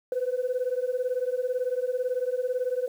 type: beating tone pair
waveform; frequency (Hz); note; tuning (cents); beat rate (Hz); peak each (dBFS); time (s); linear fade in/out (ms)
sine; 493.9 / 511.9; B4 / C5; 0 / -38; 18; -27; 0.12-2.88; 2
effects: tanh soft clip ceiling -20 dBFS + 9-bit